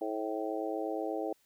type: harmonic tone with a mistuned harmonic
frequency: 108.1 Hz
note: A2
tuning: 30 cents flat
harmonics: 3 / 4 / 5 / 6 / 7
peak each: -37 / -38 / -39 / -40 / -40 dBFS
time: 0.01-1.33 s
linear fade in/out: 5 ms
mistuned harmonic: 7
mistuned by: +41 cents
effects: white hiss -70 dBFS RMS until 1.45 s